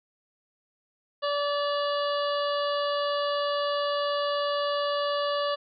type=harmonic tone; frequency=577 Hz; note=D5; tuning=31 cents flat; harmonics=1 / 2 / 3 / 5 / 6 / 7 / 8; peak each=-27 / -30 / -38 / -37 / -40 / -42 / -41 dBFS; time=1.22-5.56 s; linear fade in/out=20 ms; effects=none